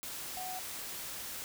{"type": "tone in noise", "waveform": "sine", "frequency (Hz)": 740, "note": "F#5", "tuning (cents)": 0, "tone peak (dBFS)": -40, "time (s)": [0.37, 0.59], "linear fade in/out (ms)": 0, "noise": "white", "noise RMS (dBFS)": -42, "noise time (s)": [0.03, 1.44], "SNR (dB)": -1, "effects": []}